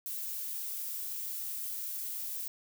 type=noise; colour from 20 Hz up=violet; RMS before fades=-38 dBFS; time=0.06-2.48 s; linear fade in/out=0 ms; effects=none